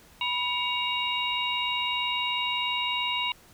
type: tone cluster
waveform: sine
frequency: 982 / 2248 / 2808 / 3791 Hz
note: B5 / C#7 / F7 / A#7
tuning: -10 / +24 / +9 / +28 cents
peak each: -31 / -33 / -29 / -34 dBFS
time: 0.21-3.32 s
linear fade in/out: 2 ms
effects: pink hiss -55 dBFS RMS until 3.53 s